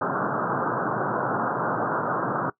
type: band-pass noise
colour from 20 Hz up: white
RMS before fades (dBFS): -26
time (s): 0.01-2.5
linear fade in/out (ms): 5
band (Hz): 110 to 1500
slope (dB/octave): 96
effects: noise-tail reverb RT60 0.1 s tail -20 dB re dry